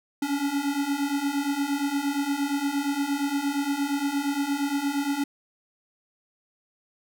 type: beating tone pair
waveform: square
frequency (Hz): 277.2 / 285.8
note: C#4 / D4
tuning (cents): 0 / -47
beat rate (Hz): 8.6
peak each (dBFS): -30 / -27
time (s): 0.22-5.24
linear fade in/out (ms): 5
effects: none